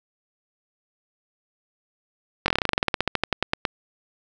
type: slowing click train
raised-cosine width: 0.3 ms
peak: -4 dBFS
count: 22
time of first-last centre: 2.46-3.652 s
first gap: 21 ms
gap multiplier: 1.09
effects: none